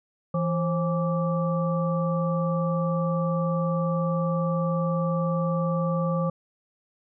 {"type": "harmonic tone with a mistuned harmonic", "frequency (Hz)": 166.4, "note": "E3", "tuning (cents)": 17, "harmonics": [1, 3, 5, 7], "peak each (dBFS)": [-24, -28, -40, -32], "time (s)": [0.34, 6.3], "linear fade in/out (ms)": 5, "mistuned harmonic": 3, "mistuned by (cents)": 110, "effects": []}